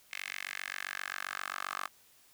10% pulse tone with high-pass filter sweep, 47.56 Hz, F#1, 48 cents sharp, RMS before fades -40 dBFS, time 0.11-1.88 s, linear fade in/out 20 ms, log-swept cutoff 2200 to 1200 Hz, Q 3.2, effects white hiss -63 dBFS RMS until 2.33 s

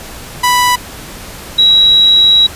sawtooth / sine tone pair in turn, 987.8 / 3874 Hz, B5 / B7, 0 / -34 cents, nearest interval 2 octaves, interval 2366 cents, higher second, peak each -4 dBFS, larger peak neither, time 0.43-0.76 / 1.58-2.47 s, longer second, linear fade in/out 10 ms, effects pink hiss -29 dBFS RMS until 2.55 s + resampled to 32000 Hz

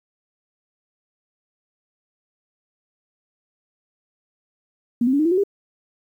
sine tone with pitch steps, 238.4 / 260 / 283.5 / 309.2 / 337.1 / 367.7 / 400.9 Hz, A#3 / C4 / C#4 / D#4 / E4 / F#4 / G4, +39 / -11 / +39 / -11 / +39 / -11 / +39 cents, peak -15 dBFS, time 5.01-5.437 s, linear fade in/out 5 ms, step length 61 ms, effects 9-bit

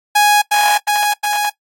sawtooth tone with echo, 830.6 Hz, G#5, in tune, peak -5 dBFS, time 0.15-0.42 s, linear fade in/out 10 ms, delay 360 ms, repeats 3, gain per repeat -2 dB, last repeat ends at 1.5 s, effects noise-tail reverb RT60 0.1 s tail -19 dB re dry + AAC 48 kbps

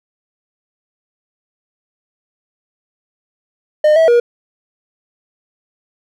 triangle tone with pitch steps, 608 / 649 / 476.6 Hz, D#5 / E5 / A#4, -40 / -27 / +38 cents, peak -5 dBFS, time 3.84-4.2 s, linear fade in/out 5 ms, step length 120 ms, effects none

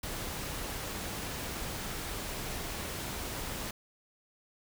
pink noise, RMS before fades -38 dBFS, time 0.03-3.71 s, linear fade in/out 5 ms, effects none

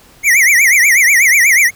square tone with vibrato, 2095 Hz, C7, 2 cents sharp, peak -7 dBFS, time 0.23-1.71 s, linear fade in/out 50 ms, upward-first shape triangle, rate 8.2 Hz, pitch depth 240 cents each way, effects pink hiss -44 dBFS RMS until 1.75 s

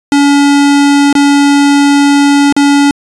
square tone with dropouts, 284.1 Hz, C#4, 43 cents sharp, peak -5 dBFS, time 0.12-2.91 s, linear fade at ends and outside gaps 1 ms, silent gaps 1.128-1.152 / 2.525-2.565 s, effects resampled to 22050 Hz

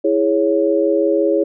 sine chord, C# minor, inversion first, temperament equal, 329.6 / 415.3 / 554.4 Hz, E4 / G#4 / C#5, 0 / 0 / 0 cents, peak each -17 dBFS, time 0.04-1.44 s, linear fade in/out 10 ms, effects none

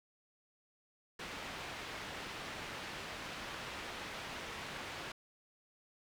white low-pass noise, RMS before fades -45 dBFS, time 1.19-5.12 s, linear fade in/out 5 ms, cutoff 2700 Hz, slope 12 dB/octave, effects none

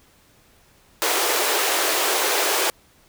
pink high-pass noise, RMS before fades -21 dBFS, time 1.02-2.7 s, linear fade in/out 0 ms, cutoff 350 Hz, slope 48 dB/octave, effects pink hiss -56 dBFS RMS until 3.08 s

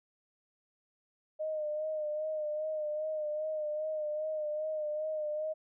sine tone with vibrato, 613 Hz, D#5, 26 cents flat, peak -32 dBFS, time 1.39-5.54 s, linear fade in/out 20 ms, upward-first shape sine, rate 2.5 Hz, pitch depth 38 cents each way, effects none

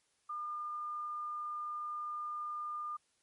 sine tone, 1207 Hz, D6, 47 cents sharp, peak -37 dBFS, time 0.29-2.97 s, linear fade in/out 10 ms, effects white hiss -75 dBFS RMS until 3.22 s + MP3 48 kbps

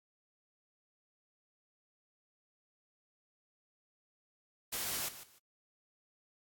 white noise with echo, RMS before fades -37 dBFS, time 4.72-5.09 s, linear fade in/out 10 ms, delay 150 ms, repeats 2, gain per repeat -13 dB, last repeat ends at 5.39 s, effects AAC 64 kbps

